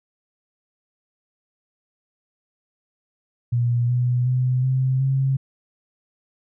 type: tone with pitch steps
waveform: sine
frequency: 120 / 123.44 / 126.99 / 130.63 / 134.38 Hz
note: B2 / B2 / B2 / C3 / C3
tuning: -49 / 0 / +49 / -2 / +47 cents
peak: -17 dBFS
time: 3.52-5.37 s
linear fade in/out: 10 ms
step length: 370 ms
effects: none